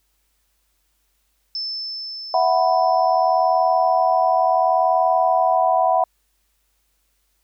sine tone with exponential decay, 5274 Hz, E8, in tune, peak -23 dBFS, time 1.55-5.56 s, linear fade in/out 1 ms, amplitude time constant 870 ms
sine chord, E suspended second, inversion none, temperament equal, 659.3 / 740 / 987.8 Hz, E5 / F#5 / B5, 0 / 0 / 0 cents, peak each -19 / -17 / -21 dBFS, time 2.34-6.04 s, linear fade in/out 2 ms
effects added 50 Hz sine -68 dBFS peak until 7.43 s + white hiss -68 dBFS RMS until 7.43 s

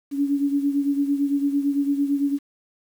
sine beating tone pair, 281 / 289.9 Hz, C#4 / D4, +24 / -22 cents, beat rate 8.9 Hz, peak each -20 / -26 dBFS, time 0.11-2.39 s, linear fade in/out 50 ms, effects 8-bit

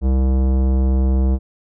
sine tone with tanh clipping, 65.41 Hz, C2, in tune, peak -15 dBFS, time 0.01-1.39 s, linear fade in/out 50 ms, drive 17 dB, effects none

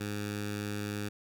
10% pulse tone with notch filter, 103.4 Hz, G#2, 7 cents flat, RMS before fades -36 dBFS, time 0-1.09 s, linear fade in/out 10 ms, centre 640 Hz, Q 1.2, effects none

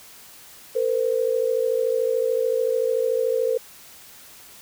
sine tone pair together, 456.4 / 510 Hz, A#4 / C5, -37 / -44 cents, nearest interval major second, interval 193 cents, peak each -22 dBFS, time 0.75-3.58 s, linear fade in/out 10 ms, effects white hiss -46 dBFS RMS until 4.61 s

